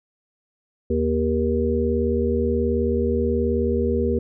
harmonic tone, 78.7 Hz, D#2, 20 cents sharp, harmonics 1 / 3 / 5 / 6, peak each -24 / -24 / -24 / -24 dBFS, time 0.9-4.19 s, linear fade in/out 5 ms, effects none

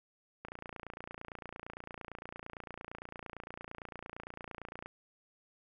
click train, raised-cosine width 0.5 ms, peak -28 dBFS, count 128, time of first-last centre 0.45-4.86 s, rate 28.8 Hz, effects none

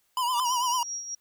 square tone with vibrato, 987.8 Hz, B5, in tune, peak -25 dBFS, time 0.17-0.83 s, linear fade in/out 2 ms, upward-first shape triangle, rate 9 Hz, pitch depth 93 cents each way
square tone with exponential growth, 1174.7 Hz, D6, in tune, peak -25 dBFS, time 0.26-0.4 s, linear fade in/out 1 ms, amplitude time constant 30 ms
sine tone with tremolo, 5660 Hz, F8, 22 cents sharp, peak -30 dBFS, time 0.45-1.15 s, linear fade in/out 5 ms, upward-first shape sine, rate 4.6 Hz, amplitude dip 55%
effects white hiss -70 dBFS RMS until 1.2 s

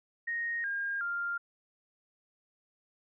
sine tone with pitch steps, 1864.7 / 1614 / 1396.9 Hz, A#6 / G#6 / F6, 0 / -50 / 0 cents, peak -31 dBFS, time 0.27-1.38 s, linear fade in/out 10 ms, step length 370 ms, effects none

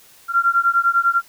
sine beating tone pair, 1374 / 1384 Hz, F6 / F6, -29 / -16 cents, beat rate 10 Hz, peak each -17 dBFS, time 0.28-1.22 s, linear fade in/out 50 ms, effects white hiss -49 dBFS RMS until 1.28 s

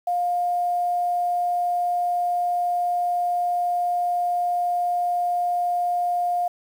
sine tone with quantisation, 707 Hz, F5, 21 cents sharp, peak -20 dBFS, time 0.07-6.48 s, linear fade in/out 5 ms, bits 8, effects none

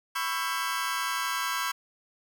sawtooth chord, C# half-diminished seventh, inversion third, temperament just, 997.9 / 1108.7 / 1330.5 / 1596.6 Hz, B5 / C#6 / E6 / G6, +18 / 0 / +16 / +31 cents, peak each -30 dBFS, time 0.15-1.72 s, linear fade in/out 10 ms, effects none

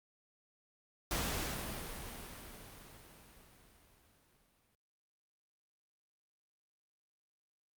pink noise with exponential decay, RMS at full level -35 dBFS, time 1.11-4.75 s, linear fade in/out 1 ms, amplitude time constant 790 ms, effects Opus 48 kbps

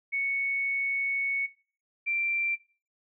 sine tone pair in turn, 2217 / 2356 Hz, C#7 / D7, 0 / +5 cents, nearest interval minor second, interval 105 cents, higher second, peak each -26 dBFS, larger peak neither, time 0.12-1.47 / 2.06-2.56 s, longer first, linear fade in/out 20 ms, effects noise-tail reverb RT60 0.4 s tail -19 dB re dry

